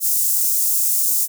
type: high-pass noise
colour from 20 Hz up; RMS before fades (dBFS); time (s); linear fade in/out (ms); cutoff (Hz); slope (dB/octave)
white; -18; 0-1.28; 50; 6700; 24
effects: none